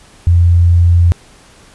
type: tone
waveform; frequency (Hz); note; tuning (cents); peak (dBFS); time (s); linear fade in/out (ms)
sine; 86.3; F2; -20; -5; 0.27-1.12; 0
effects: pink hiss -43 dBFS RMS until 1.74 s + resampled to 24000 Hz